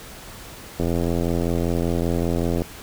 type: click train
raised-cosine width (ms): 2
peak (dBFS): -10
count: 156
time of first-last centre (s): 0.8-2.619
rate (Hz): 85.2
effects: pink hiss -40 dBFS RMS until 2.82 s